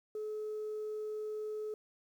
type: tone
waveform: sine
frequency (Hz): 427.9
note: A4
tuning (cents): -48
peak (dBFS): -35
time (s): 0.15-1.74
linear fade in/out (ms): 2
effects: tanh soft clip ceiling -34 dBFS + 11-bit